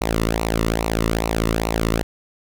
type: tone with flanger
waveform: sawtooth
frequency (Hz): 55.7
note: A1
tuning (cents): +22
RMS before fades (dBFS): -21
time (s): 0.01-2.03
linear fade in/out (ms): 5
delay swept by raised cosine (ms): 0.6 to 1.29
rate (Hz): 2.4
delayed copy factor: -0.75
effects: none